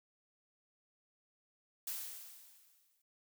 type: noise with exponential decay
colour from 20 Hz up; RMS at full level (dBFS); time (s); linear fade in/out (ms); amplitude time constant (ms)
blue; -39; 1.87-3.02; 5; 250
effects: noise-tail reverb RT60 0.1 s tail -25 dB re dry